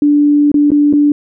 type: tone with dropouts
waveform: sine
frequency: 292.3 Hz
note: D4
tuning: 8 cents flat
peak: -6 dBFS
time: 0.02-1.12 s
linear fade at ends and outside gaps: 2 ms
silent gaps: 0.517-0.542 / 0.705-0.717 / 0.928-0.935 s
effects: none